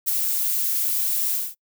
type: noise with ADSR envelope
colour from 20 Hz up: violet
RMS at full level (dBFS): -20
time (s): 0.06-1.55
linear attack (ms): 24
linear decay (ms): 18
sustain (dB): -3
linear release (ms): 210
effects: noise-tail reverb RT60 0.1 s tail -25 dB re dry